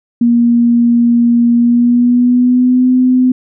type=tone with pitch glide; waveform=sine; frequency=236.8 to 253.8 Hz; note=A#3 to B3; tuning=+27 to +47 cents; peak=-6 dBFS; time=0.21-3.32 s; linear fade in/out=5 ms; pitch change=+120 cents; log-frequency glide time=1.55-2.9 s; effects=none